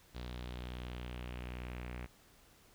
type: tone with low-pass filter sweep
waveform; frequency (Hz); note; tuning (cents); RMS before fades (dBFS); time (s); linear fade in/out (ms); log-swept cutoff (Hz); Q
sawtooth; 61.2; B1; -15; -44; 0.14-2.07; 20; 4000 to 2300; 2.8
effects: pink hiss -64 dBFS RMS until 2.74 s